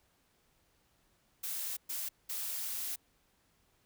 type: noise bursts at uneven times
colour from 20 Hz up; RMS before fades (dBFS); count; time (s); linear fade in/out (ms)
blue; -38; 3; 1.43-1.77 / 1.89-2.09 / 2.29-2.96; 10
effects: pink hiss -72 dBFS RMS until 3.85 s